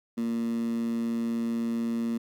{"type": "tone with high-pass filter", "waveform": "15% pulse", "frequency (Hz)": 115.9, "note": "A#2", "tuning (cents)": -10, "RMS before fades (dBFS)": -29, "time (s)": [0.17, 2.18], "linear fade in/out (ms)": 10, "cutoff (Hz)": 240, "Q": 8.9, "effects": []}